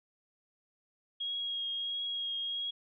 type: tone with vibrato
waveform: sine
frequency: 3281 Hz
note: G#7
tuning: 22 cents flat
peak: -33 dBFS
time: 1.2-2.71 s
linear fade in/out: 10 ms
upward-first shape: triangle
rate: 1.5 Hz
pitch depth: 17 cents each way
effects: none